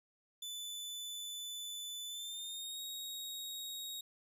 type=tone with pitch glide; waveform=sawtooth; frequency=3498 to 3771 Hz; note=A7 to A#7; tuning=-11 to +19 cents; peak=-39 dBFS; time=0.42-4.01 s; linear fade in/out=5 ms; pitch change=+130 cents; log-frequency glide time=2.08-2.81 s; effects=none